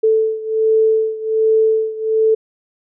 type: beating tone pair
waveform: sine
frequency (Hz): 440 / 441.3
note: A4 / A4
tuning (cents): 0 / +5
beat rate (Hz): 1.3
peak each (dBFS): -14 / -17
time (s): 0.03-2.35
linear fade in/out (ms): 10
effects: none